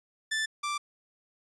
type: tone pair in turn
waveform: sawtooth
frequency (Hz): 1760 / 1174.7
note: A6 / D6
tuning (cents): 0 / 0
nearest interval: perfect fifth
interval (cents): 700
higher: first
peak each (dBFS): -24 / -26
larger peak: first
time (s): 0.31-0.46 / 0.63-0.78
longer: neither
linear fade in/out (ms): 10
effects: resampled to 22050 Hz